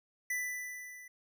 square tone with level ramp, 1987 Hz, B6, 10 cents sharp, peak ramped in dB -32 to -50 dBFS, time 0.3-1.08 s, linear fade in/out 5 ms, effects none

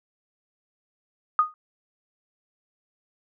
sine tone with exponential decay, 1238 Hz, D#6, 9 cents flat, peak -12 dBFS, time 1.39-1.54 s, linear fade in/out 1 ms, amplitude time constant 31 ms, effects none

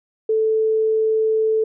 sine tone, 439.2 Hz, A4, 3 cents flat, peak -15 dBFS, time 0.29-1.64 s, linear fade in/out 5 ms, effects none

